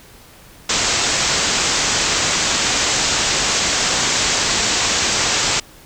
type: low-pass noise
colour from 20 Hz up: white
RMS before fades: -18 dBFS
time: 0.69-5.6 s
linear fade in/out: 5 ms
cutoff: 7800 Hz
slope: 96 dB/octave
effects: pink hiss -44 dBFS RMS until 5.85 s